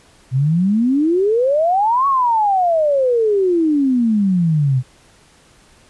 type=exponential two-way sweep; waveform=sine; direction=up then down; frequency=123.7 to 1127 to 123.7 Hz; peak=-12 dBFS; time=0.31-4.83 s; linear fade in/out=50 ms; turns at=2.07 s; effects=pink hiss -50 dBFS RMS until 5.89 s + resampled to 24000 Hz